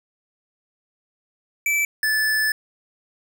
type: tone pair in turn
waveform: square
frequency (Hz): 2318 / 1739.7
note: D7 / A6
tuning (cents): -23 / -20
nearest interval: perfect fourth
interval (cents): 497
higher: first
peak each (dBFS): -19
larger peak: neither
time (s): 1.66-1.85 / 2.03-2.52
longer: second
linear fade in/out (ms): 2
effects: none